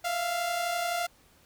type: tone pair together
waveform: sawtooth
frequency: 666 / 697.8 Hz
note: E5 / F5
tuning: +18 / -2 cents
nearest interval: minor second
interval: 80 cents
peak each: -32 / -25 dBFS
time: 0.04-1.07 s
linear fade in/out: 10 ms
effects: pink hiss -61 dBFS RMS until 1.45 s